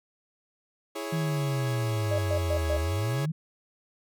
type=chord; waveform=sawtooth; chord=C# minor; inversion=first; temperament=equal; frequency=329.6 / 415.3 / 554.4 Hz; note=E4 / G#4 / C#5; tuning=0 / 0 / 0 cents; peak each=-33 dBFS; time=0.95-3.26 s; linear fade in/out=10 ms
type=exponential two-way sweep; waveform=sine; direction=down then up; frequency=164.8 to 74.3 to 164.8 Hz; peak=-26 dBFS; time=1.12-3.32 s; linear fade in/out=10 ms; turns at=2.78 s
type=tone bursts; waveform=sine; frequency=601 Hz; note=D5; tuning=40 cents sharp; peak=-26 dBFS; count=4; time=2.11-2.77 s; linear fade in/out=5 ms; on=75 ms; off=120 ms
effects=none